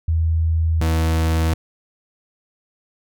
sine / 40% pulse tone pair in turn, 81.2 / 80.75 Hz, E2 / E2, -26 / -35 cents, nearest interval unison, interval 9 cents, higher first, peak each -15 dBFS, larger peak neither, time 0.08-0.81 / 0.81-1.54 s, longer neither, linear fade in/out 5 ms, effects none

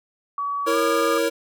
sine tone with pitch glide, 1136 to 1210.5 Hz, C#6 to D#6, +42 to -48 cents, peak -23 dBFS, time 0.38-1.18 s, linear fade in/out 2 ms, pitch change +110 cents, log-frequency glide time 0.71-0.77 s
square chord, A# diminished, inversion second, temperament equal, 329.6 / 466.2 / 554.4 Hz, E4 / A#4 / C#5, 0 / 0 / 0 cents, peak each -26 / -23 / -25 dBFS, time 0.66-1.3 s, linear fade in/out 20 ms
effects none

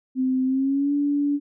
sine tone with pitch glide, 259.1 to 287.5 Hz, C4 to D4, -17 to -37 cents, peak -19 dBFS, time 0.15-1.4 s, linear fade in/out 50 ms, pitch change +180 cents, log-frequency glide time 0.45-0.93 s, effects none

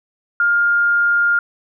sine tone, 1409 Hz, F6, 15 cents sharp, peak -12 dBFS, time 0.4-1.39 s, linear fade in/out 2 ms, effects none

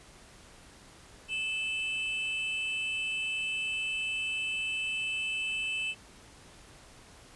triangle tone pair together, 2623 / 3038 Hz, E7 / F#7, -9 / +45 cents, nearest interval minor third, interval 254 cents, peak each -30 / -35 dBFS, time 1.28-5.95 s, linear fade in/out 50 ms, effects pink hiss -54 dBFS RMS until 7.35 s + resampled to 24000 Hz

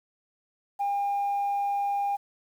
sine tone, 805 Hz, G5, 46 cents sharp, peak -23 dBFS, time 0.79-2.17 s, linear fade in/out 20 ms, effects tanh soft clip ceiling -22 dBFS + 9-bit

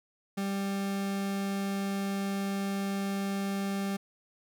40% pulse tone, 197.1 Hz, G3, 10 cents sharp, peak -29 dBFS, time 0.37-3.97 s, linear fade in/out 10 ms, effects none

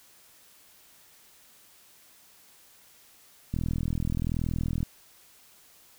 click train, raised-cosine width 5 ms, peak -17 dBFS, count 54, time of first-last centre 3.54-4.83 s, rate 41.1 Hz, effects white hiss -57 dBFS RMS until 5.98 s

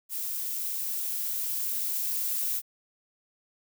violet noise with level ramp, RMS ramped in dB -33 to -29 dBFS, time 0.09-2.62 s, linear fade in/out 50 ms, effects none

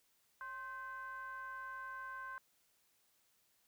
triangle ring-modulated tone, 246.9 Hz, B3, in tune, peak -39 dBFS, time 0.41-2.38 s, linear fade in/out 0 ms, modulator 1300 Hz, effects white hiss -75 dBFS RMS until 3.67 s

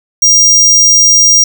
square tone, 5700 Hz, F8, 34 cents sharp, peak -4 dBFS, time 0.22-1.44 s, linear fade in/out 5 ms, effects none

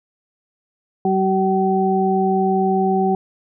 harmonic tone, 190.6 Hz, G3, 48 cents flat, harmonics 1 / 2 / 4, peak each -19 / -19 / -19 dBFS, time 1.05-3.15 s, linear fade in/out 2 ms, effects none

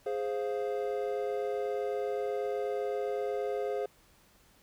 triangle chord, F minor, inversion first, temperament equal, 415.3 / 523.3 / 698.5 Hz, Ab4 / C5 / F5, 0 / 0 / 0 cents, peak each -31 / -33 / -37 dBFS, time 0.06-3.86 s, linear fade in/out 5 ms, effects pink hiss -63 dBFS RMS until 4.62 s

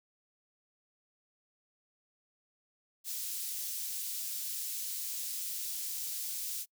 white high-pass noise, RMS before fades -38 dBFS, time 3.04-6.66 s, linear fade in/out 50 ms, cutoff 4500 Hz, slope 12 dB/octave, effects noise-tail reverb RT60 0.1 s tail -25 dB re dry

